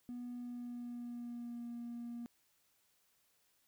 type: tone with pitch glide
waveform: triangle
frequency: 244 to 237.1 Hz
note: B3 to A#3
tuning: -21 to +30 cents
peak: -39 dBFS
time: 0.09-2.26 s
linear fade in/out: 0 ms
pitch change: -49 cents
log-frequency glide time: 0.34-1.67 s
effects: tanh soft clip ceiling -38 dBFS + white hiss -75 dBFS RMS until 3.67 s